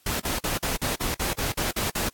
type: noise bursts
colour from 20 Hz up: pink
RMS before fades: -27 dBFS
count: 11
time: 0.06-2.09 s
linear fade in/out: 5 ms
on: 140 ms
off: 49 ms
effects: white hiss -60 dBFS RMS until 2.13 s + AAC 64 kbps